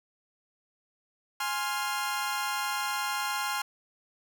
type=chord; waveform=sawtooth; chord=F minor; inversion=first; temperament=equal with one note detuned; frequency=830.6 / 1052.6 / 1396.9 Hz; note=Ab5 / C6 / F6; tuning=0 / +10 / 0 cents; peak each=-30 dBFS; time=1.4-3.62 s; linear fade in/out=5 ms; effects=none